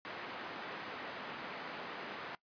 white band-pass noise, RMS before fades -45 dBFS, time 0.05-2.35 s, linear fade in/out 0 ms, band 200 to 1800 Hz, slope 12 dB/octave, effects noise-tail reverb RT60 0.1 s tail -20 dB re dry + resampled to 11025 Hz

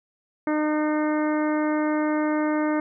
harmonic tone, 304.4 Hz, D#4, 38 cents flat, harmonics 1 / 2 / 3 / 4 / 5 / 6 / 7, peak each -22 / -28 / -32 / -34 / -36 / -38 / -39 dBFS, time 0.47-2.8 s, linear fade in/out 2 ms, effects none

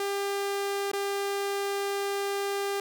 sawtooth tone with dropouts, 399.1 Hz, G4, 31 cents sharp, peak -24 dBFS, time 0-2.8 s, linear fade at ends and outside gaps 2 ms, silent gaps 0.916-0.933 s, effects none

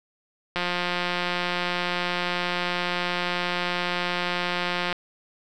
click train, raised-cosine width 0.3 ms, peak -10 dBFS, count 774, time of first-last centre 0.56-4.927 s, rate 177 Hz, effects none

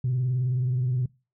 sine tone with vibrato, 126.4 Hz, B2, 41 cents sharp, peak -21 dBFS, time 0.04-1.06 s, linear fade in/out 5 ms, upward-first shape sine, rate 19 Hz, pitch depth 73 cents each way, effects noise-tail reverb RT60 0.3 s tail -23 dB re dry + tanh soft clip ceiling -19 dBFS

